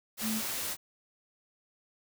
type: tone in noise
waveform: sine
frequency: 220 Hz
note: A3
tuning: in tune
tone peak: -31 dBFS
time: 0.21-0.42 s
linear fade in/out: 50 ms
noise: white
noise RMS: -35 dBFS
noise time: 0.17-0.77 s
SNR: +1 dB
effects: none